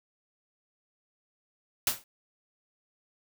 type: noise with exponential decay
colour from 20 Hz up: white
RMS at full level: -22 dBFS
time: 1.87-2.04 s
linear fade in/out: 2 ms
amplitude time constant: 35 ms
effects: none